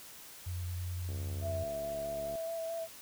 sine tone, 89 Hz, F2, 33 cents sharp, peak -35 dBFS, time 0.46-1.64 s, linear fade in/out 10 ms
click train, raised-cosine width 2 ms, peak -35 dBFS, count 91, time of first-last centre 1.09-2.354 s, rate 71.2 Hz
sine tone with vibrato, 660 Hz, E5, 2 cents sharp, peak -35 dBFS, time 1.41-2.88 s, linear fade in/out 50 ms, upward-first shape square, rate 4.7 Hz, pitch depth 14 cents each way
effects white hiss -51 dBFS RMS until 3.01 s

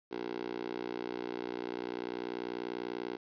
10% pulse tone with high-pass filter, 60.2 Hz, B1, 44 cents flat, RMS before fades -39 dBFS, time 0.11-3.17 s, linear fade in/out 10 ms, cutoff 380 Hz, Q 2.5, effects resampled to 11025 Hz + 11-bit

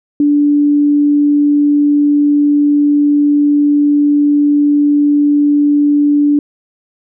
sine tone, 291.3 Hz, D4, 14 cents flat, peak -7 dBFS, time 0.2-6.39 s, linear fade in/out 2 ms, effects none

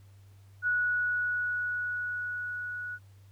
sine tone with level ramp, 1466 Hz, F#6, 16 cents flat, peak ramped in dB -24 to -35 dBFS, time 0.62-2.99 s, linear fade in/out 50 ms, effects added 98 Hz sine -52 dBFS peak until 3.31 s + pink hiss -67 dBFS RMS until 3.31 s

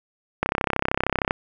click train, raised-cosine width 0.5 ms, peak -5 dBFS, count 30, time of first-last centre 0.43-1.309 s, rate 33 Hz, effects none

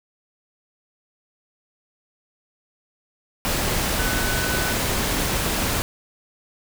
sine tone in noise, 1500 Hz, F#6, 23 cents sharp, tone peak -28 dBFS, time 3.99-4.73 s, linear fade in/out 0 ms, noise pink, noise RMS -23 dBFS, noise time 3.45-5.82 s, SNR -8 dB, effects none

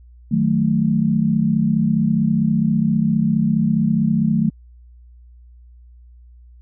sine chord, D# diminished, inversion none, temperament equal, 155.56 / 185 / 220 Hz, D#3 / F#3 / A3, 0 / 0 / 0 cents, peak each -20 / -20 / -17 dBFS, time 0.31-4.5 s, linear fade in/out 10 ms, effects added 60 Hz sine -42 dBFS peak until 6.61 s

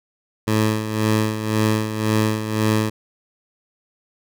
15% pulse tone with tremolo, 108.5 Hz, A2, 24 cents flat, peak -9 dBFS, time 0.47-2.9 s, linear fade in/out 10 ms, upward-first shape sine, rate 1.9 Hz, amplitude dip 65%, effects none

